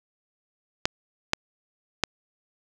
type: clicks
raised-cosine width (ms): 0.2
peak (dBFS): -3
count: 3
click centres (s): 0.855 / 1.334 / 2.037
effects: none